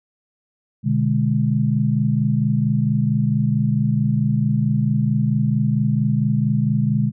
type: chord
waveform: sine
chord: G# diminished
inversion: first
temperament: equal with one note detuned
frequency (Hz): 123.47 / 147.94 / 207.7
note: B2 / D3 / G#3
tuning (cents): 0 / +13 / 0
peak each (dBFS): -20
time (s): 0.83-7.12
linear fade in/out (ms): 50
effects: none